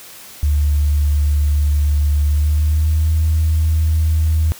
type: tone with pitch glide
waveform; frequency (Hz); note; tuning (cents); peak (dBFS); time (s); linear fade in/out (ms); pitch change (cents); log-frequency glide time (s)
sine; 73.42 to 79.15; D2 to D#2; 0 to +30; -11; 0.43-4.52; 0; +130; 2.23-3.12
effects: tanh soft clip ceiling -7 dBFS + white hiss -38 dBFS RMS until 4.59 s